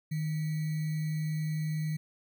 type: tone with sample-and-hold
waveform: sine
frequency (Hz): 155.56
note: D#3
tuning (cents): 0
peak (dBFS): -29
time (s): 0.11-1.97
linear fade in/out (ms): 10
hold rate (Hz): 2100
effects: none